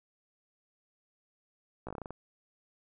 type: slowing click train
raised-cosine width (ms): 1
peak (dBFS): -26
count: 9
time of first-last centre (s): 1.87-2.106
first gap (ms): 16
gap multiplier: 1.17
effects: none